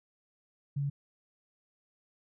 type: tone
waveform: sine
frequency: 141.3 Hz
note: C#3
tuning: 34 cents sharp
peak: -29 dBFS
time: 0.76-0.9 s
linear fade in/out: 10 ms
effects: none